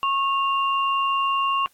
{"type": "tone pair together", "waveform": "sine", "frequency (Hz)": [1093.6, 2786], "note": ["C#6", "F7"], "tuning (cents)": [-24, -5], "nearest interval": "octave + major third", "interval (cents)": 1619, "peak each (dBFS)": [-20, -27], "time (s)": [0.03, 1.66], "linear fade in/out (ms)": 0, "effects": ["white hiss -61 dBFS RMS until 1.73 s", "AAC 64 kbps"]}